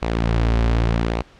sawtooth tone with flanger, 56.9 Hz, A#1, 41 cents flat, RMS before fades -19 dBFS, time 0.02-1.22 s, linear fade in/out 0 ms, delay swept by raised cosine 0.58 to 6.38 ms, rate 0.85 Hz, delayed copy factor -0.5, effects pink hiss -49 dBFS RMS until 1.39 s + low-pass 4000 Hz 12 dB/octave

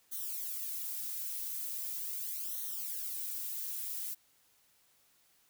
violet noise with flanger, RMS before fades -39 dBFS, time 0.11-4.15 s, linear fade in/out 20 ms, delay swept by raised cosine 0.4 to 2.9 ms, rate 0.4 Hz, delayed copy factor -0.95, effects white hiss -69 dBFS RMS until 5.49 s

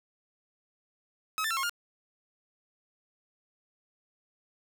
sawtooth tone with pitch steps, 1279 / 1774 / 1347 / 1081 / 1413 Hz, D#6 / A6 / E6 / C#6 / F6, +47 / +14 / +37 / -44 / +20 cents, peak -25 dBFS, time 1.38-1.695 s, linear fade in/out 0 ms, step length 63 ms, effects none

